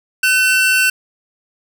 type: tone pair together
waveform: 45% pulse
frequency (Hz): 1514.8 / 2699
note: F#6 / E7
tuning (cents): +40 / +40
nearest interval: minor seventh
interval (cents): 1000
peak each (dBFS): -14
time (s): 0.23-0.9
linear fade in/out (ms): 5
effects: none